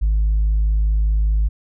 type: tone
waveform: sine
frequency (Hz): 52.5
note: G#1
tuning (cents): +19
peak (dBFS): -12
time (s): 0.01-1.49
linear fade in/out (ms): 20
effects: tanh soft clip ceiling -12 dBFS